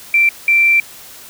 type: tone bursts at uneven times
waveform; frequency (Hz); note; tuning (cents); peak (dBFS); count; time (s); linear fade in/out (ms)
sine; 2349; D7; 0; -8; 2; 0.14-0.29 / 0.48-0.8; 2
effects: white hiss -37 dBFS RMS until 1.29 s